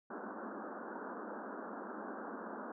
pink band-pass noise, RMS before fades -45 dBFS, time 0.1-2.72 s, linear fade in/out 5 ms, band 200 to 1600 Hz, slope 96 dB/octave, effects none

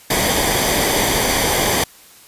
pink noise with comb filter, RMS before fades -17 dBFS, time 0.1-1.84 s, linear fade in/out 5 ms, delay 0.74 ms, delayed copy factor -0.6, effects white hiss -45 dBFS RMS until 2.27 s + resampled to 32000 Hz

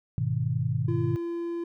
sine chord, G# minor, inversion none, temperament just, 103.83 / 124.59 / 155.74 Hz, G#2 / B2 / D#3, 0 / +16 / +2 cents, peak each -30 / -27 / -30 dBFS, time 0.18-1.16 s, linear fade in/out 0 ms
triangle tone, 340.7 Hz, F4, 43 cents flat, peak -27 dBFS, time 0.88-1.64 s, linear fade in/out 5 ms
effects none

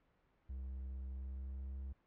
triangle tone with pitch glide, 65.41 to 66.94 Hz, C2 to C2, 0 to +40 cents, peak -40 dBFS, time 0.49-1.93 s, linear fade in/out 10 ms, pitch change +40 cents, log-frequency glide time 1.08-1.78 s, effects pink hiss -75 dBFS RMS until 2.06 s + low-pass 2000 Hz 12 dB/octave

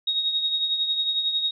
sine tone with tremolo, 3759 Hz, A#7, 14 cents sharp, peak -19 dBFS, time 0.07-1.51 s, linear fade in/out 5 ms, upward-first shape triangle, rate 11 Hz, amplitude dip 60%, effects none

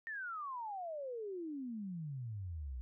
sine exponential sweep, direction down, 1843 to 59.1 Hz, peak -40 dBFS, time 0.07-2.81 s, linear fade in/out 0 ms, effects none

